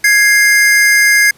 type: tone pair together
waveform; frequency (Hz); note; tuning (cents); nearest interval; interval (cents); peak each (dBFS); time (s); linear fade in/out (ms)
square; 1661.2 / 2105; G#6 / C7; 0 / +10; major third; 410; -10; 0.04-1.31; 5
effects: pink hiss -46 dBFS RMS until 1.37 s + resampled to 32000 Hz

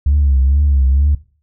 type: tone with vibrato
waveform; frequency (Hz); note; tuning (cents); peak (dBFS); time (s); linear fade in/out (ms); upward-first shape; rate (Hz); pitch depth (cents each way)
sine; 69.3; C#2; 0; -8; 0.06-1.15; 5; triangle; 2.2; 110
effects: noise-tail reverb RT60 0.4 s tail -19 dB re dry + tanh soft clip ceiling -6 dBFS

